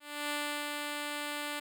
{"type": "tone with ADSR envelope", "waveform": "5% pulse", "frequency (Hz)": 293.7, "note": "D4", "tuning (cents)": 0, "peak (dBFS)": -21, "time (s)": [0, 1.6], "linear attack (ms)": 300, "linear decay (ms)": 370, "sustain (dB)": -3, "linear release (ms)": 10, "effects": []}